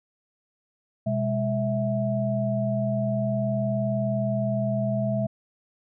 sine tone cluster, 124.8 / 205.3 / 653 Hz, B2 / G#3 / E5, +19 / -20 / -17 cents, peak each -27 dBFS, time 1.06-5.27 s, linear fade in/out 10 ms, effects none

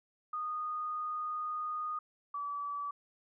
sine tone pair in turn, 1233 / 1150.4 Hz, D#6 / D6, -16 / -36 cents, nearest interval minor second, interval 120 cents, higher first, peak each -34 / -35 dBFS, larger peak first, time 0.33-1.99 / 2.34-2.91 s, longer first, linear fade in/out 5 ms, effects none

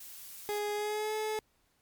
blue noise, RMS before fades -47 dBFS, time 0-0.59 s, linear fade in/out 5 ms
30% pulse tone with pitch glide, 415.3 to 431.4 Hz, G#4 to A4, 0 to -34 cents, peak -29 dBFS, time 0.49-1.39 s, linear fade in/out 0 ms, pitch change +66 cents, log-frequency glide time 0.74-1.14 s
effects pink hiss -72 dBFS RMS until 1.81 s + MP3 96 kbps

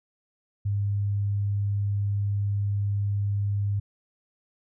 sine tone, 101.2 Hz, G#2, 44 cents flat, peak -23 dBFS, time 0.65-3.8 s, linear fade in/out 10 ms, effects none

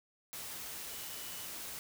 sine tone in noise, 2960 Hz, F#7, in tune, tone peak -54 dBFS, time 0.91-1.46 s, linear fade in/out 0 ms, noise white, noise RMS -44 dBFS, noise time 0.33-1.79 s, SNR -13 dB, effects none

